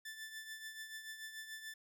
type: tone with tremolo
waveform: sawtooth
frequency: 1760 Hz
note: A6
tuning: in tune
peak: -40 dBFS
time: 0.05-1.74 s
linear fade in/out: 5 ms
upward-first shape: triangle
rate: 6.9 Hz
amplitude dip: 65%
effects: none